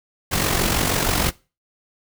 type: noise with amplitude modulation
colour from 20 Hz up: pink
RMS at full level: -18 dBFS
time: 0.31-1.31 s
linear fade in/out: 20 ms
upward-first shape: sine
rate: 46.3 Hz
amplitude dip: 55%
effects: noise-tail reverb RT60 0.3 s tail -21 dB re dry